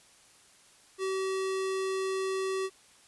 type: tone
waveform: square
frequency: 381.8 Hz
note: G4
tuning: 46 cents flat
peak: -30 dBFS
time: 0.98-2.7 s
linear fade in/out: 50 ms
effects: white hiss -59 dBFS RMS until 3.07 s + resampled to 24000 Hz